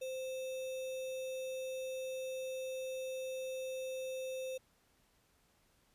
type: tone with sample-and-hold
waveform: sine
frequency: 520 Hz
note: C5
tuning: 11 cents flat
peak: -38 dBFS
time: 0.01-4.58 s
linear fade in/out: 10 ms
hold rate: 3150 Hz
effects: pink hiss -72 dBFS RMS until 5.94 s + resampled to 32000 Hz